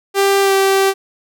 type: tone with pitch glide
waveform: sawtooth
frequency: 394.6 to 388.7 Hz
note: G4 to G4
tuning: +11 to -15 cents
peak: -7 dBFS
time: 0.14-0.94 s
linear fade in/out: 50 ms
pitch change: -26 cents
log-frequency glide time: 0.42-0.53 s
effects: none